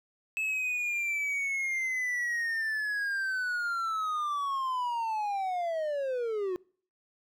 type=linear sweep; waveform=triangle; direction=down; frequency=2610 to 354.9 Hz; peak=-27 dBFS; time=0.37-6.56 s; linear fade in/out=0 ms; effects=noise-tail reverb RT60 0.5 s tail -25 dB re dry